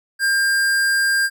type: tone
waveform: square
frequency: 1600 Hz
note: G6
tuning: 35 cents sharp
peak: -16 dBFS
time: 0.19-1.3 s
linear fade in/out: 50 ms
effects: none